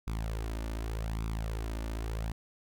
sawtooth tone with flanger, 55 Hz, A1, in tune, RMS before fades -35 dBFS, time 0.07-2.32 s, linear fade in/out 5 ms, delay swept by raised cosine 0.82 to 3.42 ms, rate 0.85 Hz, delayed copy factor +0.65, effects none

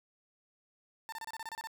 30% pulse tone bursts, 896 Hz, A5, 31 cents sharp, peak -37 dBFS, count 10, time 1.09-1.672 s, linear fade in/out 0 ms, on 33 ms, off 28 ms, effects 13-bit

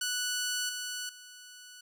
10% pulse tone with level steps, 1480 Hz, F#6, in tune, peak -22 / -27 / -40 dBFS, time 0.01-1.81 s, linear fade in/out 5 ms, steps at 0.69 / 1.09 s, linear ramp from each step 2 ms, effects none

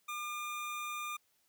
25% pulse tone, 1205 Hz, D6, 44 cents sharp, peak -34 dBFS, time 0.08-1.17 s, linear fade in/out 10 ms, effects white hiss -74 dBFS RMS until 1.48 s + high-pass 60 Hz 12 dB/octave

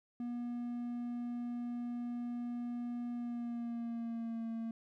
triangle tone with pitch glide, 240.6 to 227.4 Hz, B3 to A#3, -45 to -43 cents, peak -35 dBFS, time 0.2-4.71 s, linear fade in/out 2 ms, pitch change -98 cents, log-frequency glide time 3.12-4.48 s, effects none

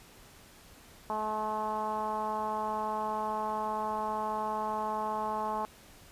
10% pulse tone with low-pass filter, 215 Hz, A3, 40 cents flat, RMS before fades -33 dBFS, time 1.1-5.65 s, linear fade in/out 0 ms, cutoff 970 Hz, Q 5.5, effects pink hiss -55 dBFS RMS until 6.11 s + resampled to 32000 Hz

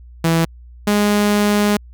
sawtooth tone pair in turn, 164.81 / 206.9 Hz, E3 / G#3, 0 / -6 cents, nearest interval major third, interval 394 cents, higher second, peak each -9 dBFS, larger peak neither, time 0.24-0.45 / 0.87-1.77 s, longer second, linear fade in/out 5 ms, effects added 60 Hz sine -37 dBFS peak until 1.93 s

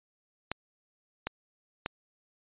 clicks, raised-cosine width 0.3 ms, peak -15 dBFS, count 3, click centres 0.516 / 1.27 / 1.861 s, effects resampled to 8000 Hz

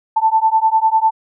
sine beating tone pair, 880 / 890 Hz, A5 / A5, 0 / +20 cents, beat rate 10 Hz, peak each -14 dBFS, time 0.16-1.11 s, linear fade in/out 10 ms, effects none

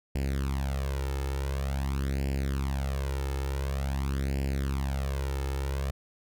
sawtooth tone with flanger, 68.1 Hz, C#2, 30 cents flat, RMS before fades -30 dBFS, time 0.15-5.91 s, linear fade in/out 5 ms, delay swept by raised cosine 0.4 to 2.3 ms, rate 0.47 Hz, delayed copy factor +0.8, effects none

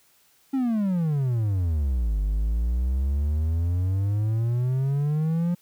triangle exponential two-way sweep, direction down then up, 275.9 to 49 to 177 Hz, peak -19 dBFS, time 0.53-5.55 s, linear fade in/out 10 ms, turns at 2.2 s, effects white hiss -61 dBFS RMS until 5.61 s

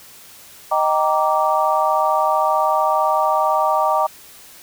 sine chord, Eb major seventh, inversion none, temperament just, 622.3 / 777.8 / 933.4 / 1166.7 Hz, Eb5 / G5 / Bb5 / D6, 0 / -14 / +2 / -12 cents, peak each -20 dBFS, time 0.71-4.07 s, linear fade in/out 10 ms, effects white hiss -43 dBFS RMS until 4.62 s

